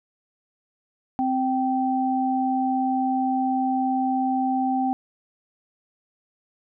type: tone pair together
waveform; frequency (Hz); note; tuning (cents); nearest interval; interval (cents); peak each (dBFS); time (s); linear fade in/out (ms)
sine; 260.4 / 777.6; C4 / G5; -8 / -14; octave + perfect fifth; 1894; -23; 1.19-4.93; 0
effects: none

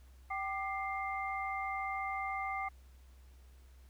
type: tone cluster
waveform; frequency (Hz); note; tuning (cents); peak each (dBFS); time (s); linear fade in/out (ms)
sine; 775 / 1193 / 2099; G5 / D6 / C7; -20 / +27 / +5; -38 / -40 / -40; 0.3-2.69; 10
effects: added 64 Hz sine -55 dBFS peak until 3.89 s + pink hiss -69 dBFS RMS until 3.89 s

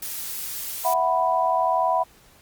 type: noise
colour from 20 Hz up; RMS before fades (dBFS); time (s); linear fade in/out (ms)
blue; -31; 0.02-0.94; 5
type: chord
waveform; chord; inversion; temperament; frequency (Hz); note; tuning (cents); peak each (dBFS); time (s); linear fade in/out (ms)
sine; E suspended second; none; equal; 659.3 / 740 / 987.8; E5 / F#5 / B5; 0 / 0 / 0; -24 / -23 / -22; 0.84-2.04; 20
effects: pink hiss -54 dBFS RMS until 2.41 s + Opus 48 kbps

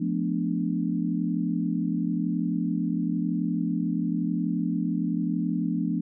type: chord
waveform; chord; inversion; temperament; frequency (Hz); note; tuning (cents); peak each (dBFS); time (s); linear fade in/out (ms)
sine; B half-diminished seventh; second; equal with one note detuned; 174.61 / 215.6 / 246.9 / 293.7; F3 / A3 / B3 / D4; 0 / -35 / 0 / 0; -28 / -30 / -30 / -30; 0-6.01; 10
effects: none

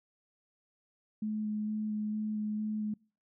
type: tone with vibrato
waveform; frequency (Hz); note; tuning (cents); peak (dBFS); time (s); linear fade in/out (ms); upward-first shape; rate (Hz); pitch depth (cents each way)
sine; 213.2; G#3; +46; -31; 1.22-2.94; 5; square; 2.2; 9
effects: noise-tail reverb RT60 0.4 s tail -26 dB re dry

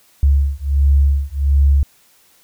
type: beating tone pair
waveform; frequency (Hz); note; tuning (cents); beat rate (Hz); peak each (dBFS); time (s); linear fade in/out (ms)
sine; 69.3 / 70.7; C#2 / C#2; 0 / +35; 1.4; -14; 0.23-1.83; 0
effects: white hiss -53 dBFS RMS until 2.43 s

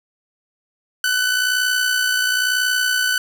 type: tone with amplitude modulation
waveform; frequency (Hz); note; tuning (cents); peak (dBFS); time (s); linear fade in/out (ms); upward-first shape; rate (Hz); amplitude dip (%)
sawtooth; 1500; F#6; +23; -11; 1.04-3.18; 2; sine; 61; 45
effects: none

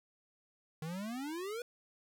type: exponential sweep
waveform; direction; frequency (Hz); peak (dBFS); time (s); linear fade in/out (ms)
square; up; 151.9 to 493.9; -39; 0.82-1.62; 2
effects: 13-bit

